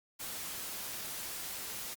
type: noise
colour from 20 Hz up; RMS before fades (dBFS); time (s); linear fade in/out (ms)
white; -41; 0.19-1.95; 20
effects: Opus 48 kbps